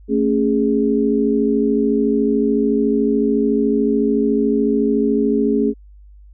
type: tone cluster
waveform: sine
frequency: 223.1 / 276.9 / 413.5 Hz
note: A3 / C#4 / G#4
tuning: +24 / -2 / -8 cents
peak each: -18 dBFS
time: 0.08-5.74 s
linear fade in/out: 50 ms
effects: added 50 Hz sine -40 dBFS peak until 6.33 s